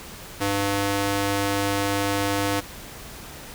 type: tone with high-pass filter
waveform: square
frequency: 100 Hz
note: G2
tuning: 35 cents sharp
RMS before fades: -24 dBFS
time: 0.4-2.61 s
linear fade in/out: 20 ms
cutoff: 260 Hz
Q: 0.55
effects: pink hiss -40 dBFS RMS until 3.54 s